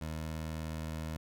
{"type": "tone with pitch glide", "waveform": "20% pulse", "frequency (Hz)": [78.8, 79.26], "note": ["D#2", "D#2"], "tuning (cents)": [23, 33], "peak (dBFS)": -32, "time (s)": [0.01, 1.17], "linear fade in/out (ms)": 5, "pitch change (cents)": 10, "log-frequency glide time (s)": [0.13, 0.43], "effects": []}